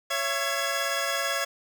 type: tone cluster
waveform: 15% pulse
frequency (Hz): 553 / 672 / 1677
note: C#5 / E5 / G#6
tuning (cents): -4 / +33 / +16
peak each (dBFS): -24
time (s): 0.1-1.45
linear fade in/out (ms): 10
effects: none